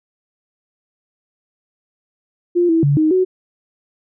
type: tone with pitch steps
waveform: sine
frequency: 349.9 / 327.4 / 142.7 / 311.8 / 371.2 Hz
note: F4 / E4 / D3 / D#4 / F#4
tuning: +3 / -12 / -49 / +4 / +6 cents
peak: -11 dBFS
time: 2.55-3.25 s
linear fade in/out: 20 ms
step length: 140 ms
effects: none